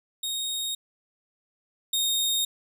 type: tone pair in turn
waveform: sawtooth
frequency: 3729 / 3705 Hz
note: A#7 / A#7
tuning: 0 / -11 cents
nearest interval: unison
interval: 11 cents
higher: first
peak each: -25 / -20 dBFS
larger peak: second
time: 0.23-0.75 / 1.93-2.45 s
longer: neither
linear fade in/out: 5 ms
effects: none